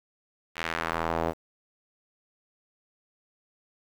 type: tone with band-pass filter sweep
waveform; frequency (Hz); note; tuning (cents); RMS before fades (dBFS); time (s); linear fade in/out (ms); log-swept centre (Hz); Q
sawtooth; 82.41; E2; 0; -30; 0.55-1.34; 50; 2400 to 580; 1.3
effects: 8-bit